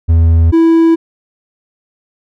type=tone pair in turn; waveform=triangle; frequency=82.41 / 329 Hz; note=E2 / E4; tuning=0 / -3 cents; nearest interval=2 octaves; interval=2397 cents; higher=second; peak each=-3 dBFS; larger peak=neither; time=0.08-0.52 / 0.52-0.96 s; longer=neither; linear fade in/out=20 ms; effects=none